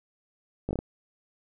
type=slowing click train; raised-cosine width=2 ms; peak=-16 dBFS; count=5; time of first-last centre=0.69-0.789 s; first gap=18 ms; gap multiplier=1.22; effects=none